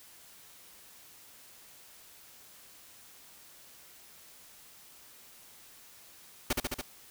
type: noise with echo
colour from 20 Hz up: pink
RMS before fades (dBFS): -28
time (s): 6.5-6.53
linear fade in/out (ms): 5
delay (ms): 71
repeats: 4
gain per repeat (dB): -2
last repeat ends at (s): 6.814
effects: white hiss -55 dBFS RMS until 7.1 s